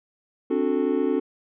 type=chord; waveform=triangle; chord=D dominant seventh; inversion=third; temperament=just; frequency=264.3 / 293.7 / 367.1 / 440.5 Hz; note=C4 / D4 / F#4 / A4; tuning=+18 / 0 / -14 / +2 cents; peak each=-24 dBFS; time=0.5-1.2 s; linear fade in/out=10 ms; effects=resampled to 8000 Hz

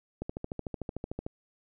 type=click train; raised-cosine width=2 ms; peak=-21 dBFS; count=15; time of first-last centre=0.22-1.265 s; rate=13.4 Hz; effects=none

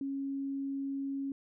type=tone; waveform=sine; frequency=274.7 Hz; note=C#4; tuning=16 cents flat; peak=-33 dBFS; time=0.01-1.32 s; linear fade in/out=2 ms; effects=none

